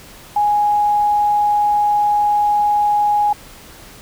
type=tone; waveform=sine; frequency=830 Hz; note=G#5; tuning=1 cent flat; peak=-12 dBFS; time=0.36-3.33 s; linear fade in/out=5 ms; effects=pink hiss -40 dBFS RMS until 4.01 s